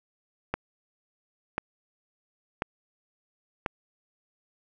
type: click train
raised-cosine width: 0.5 ms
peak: -12 dBFS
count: 4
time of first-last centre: 0.54-3.662 s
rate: 0.961 Hz
effects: none